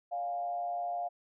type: tone with frequency modulation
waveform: sine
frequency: 703 Hz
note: F5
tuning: 11 cents sharp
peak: -32 dBFS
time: 0.11-1.09 s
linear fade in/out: 20 ms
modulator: 126 Hz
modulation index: 0.46
effects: none